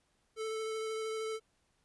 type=tone with vibrato; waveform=square; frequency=440 Hz; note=A4; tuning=in tune; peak=-36 dBFS; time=0.36-1.4 s; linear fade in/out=50 ms; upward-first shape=triangle; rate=13 Hz; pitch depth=15 cents each way; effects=pink hiss -75 dBFS RMS until 1.84 s + resampled to 24000 Hz